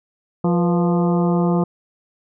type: harmonic tone with a mistuned harmonic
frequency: 174.61 Hz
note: F3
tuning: in tune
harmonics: 1 / 2 / 3 / 4 / 5 / 6 / 7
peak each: -16 / -22 / -26 / -28 / -30 / -32 / -33 dBFS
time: 0.44-1.64 s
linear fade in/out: 5 ms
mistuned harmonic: 3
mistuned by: -86 cents
effects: none